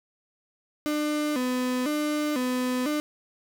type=tone with vibrato; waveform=35% pulse; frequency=274.8 Hz; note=C#4; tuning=15 cents flat; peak=-23 dBFS; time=0.86-3 s; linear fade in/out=0 ms; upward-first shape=square; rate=1 Hz; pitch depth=150 cents each way; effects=none